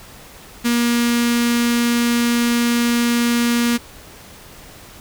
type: tone with notch filter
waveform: sawtooth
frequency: 237.6 Hz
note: A#3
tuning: 33 cents sharp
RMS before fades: -17 dBFS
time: 0.64-3.78 s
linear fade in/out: 20 ms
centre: 650 Hz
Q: 0.53
effects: pink hiss -41 dBFS RMS until 5 s